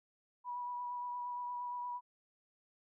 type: tone with vibrato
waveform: sine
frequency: 977 Hz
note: B5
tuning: 19 cents flat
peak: -38 dBFS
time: 0.44-2.01 s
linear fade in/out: 50 ms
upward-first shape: sine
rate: 8.6 Hz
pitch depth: 16 cents each way
effects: none